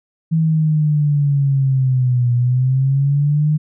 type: linear two-way sweep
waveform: sine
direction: down then up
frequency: 162.8 to 120.7 to 153.9 Hz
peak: -12 dBFS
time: 0.31-3.58 s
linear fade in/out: 20 ms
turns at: 2.33 s
effects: none